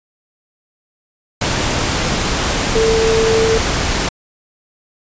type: tone in noise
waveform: sine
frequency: 447.3 Hz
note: A4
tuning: 28 cents sharp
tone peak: -12 dBFS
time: 2.75-3.58 s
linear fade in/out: 5 ms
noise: pink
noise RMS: -17 dBFS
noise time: 1.41-4.09 s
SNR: +2 dB
effects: resampled to 16000 Hz